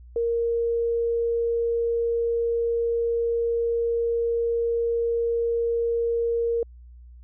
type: tone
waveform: sine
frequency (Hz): 466.2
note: A#4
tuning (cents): 0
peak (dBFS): -21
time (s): 0.16-6.63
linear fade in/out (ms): 2
effects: added 60 Hz sine -43 dBFS peak until 7.23 s